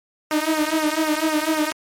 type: tone with flanger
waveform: sawtooth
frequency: 311.1 Hz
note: D#4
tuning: in tune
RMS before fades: -21 dBFS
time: 0.31-1.72 s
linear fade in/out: 0 ms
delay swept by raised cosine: 0.24 to 3.54 ms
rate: 4 Hz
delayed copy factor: -1
effects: MP3 64 kbps